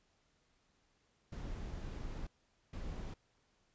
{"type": "noise bursts at uneven times", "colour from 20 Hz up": "brown", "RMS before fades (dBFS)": -43, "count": 2, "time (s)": [[1.32, 2.27], [2.73, 3.14]], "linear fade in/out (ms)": 5, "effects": ["pink hiss -75 dBFS RMS until 3.74 s", "resampled to 16000 Hz"]}